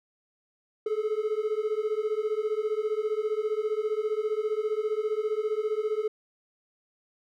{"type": "beating tone pair", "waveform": "triangle", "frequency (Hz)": [422.4, 437.4], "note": ["G#4", "A4"], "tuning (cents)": [29, -10], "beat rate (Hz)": 15, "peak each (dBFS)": [-27, -27], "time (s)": [0.86, 6.08], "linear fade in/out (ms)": 5, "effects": []}